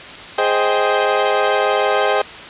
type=chord; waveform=30% pulse; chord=Ab major seventh; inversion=none; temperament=equal with one note detuned; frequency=415.3 / 523.3 / 624.8 / 784 Hz; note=Ab4 / C5 / Eb5 / G5; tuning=0 / 0 / +7 / 0 cents; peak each=-17 dBFS; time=0.38-2.22 s; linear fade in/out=5 ms; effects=white hiss -33 dBFS RMS until 2.49 s + resampled to 8000 Hz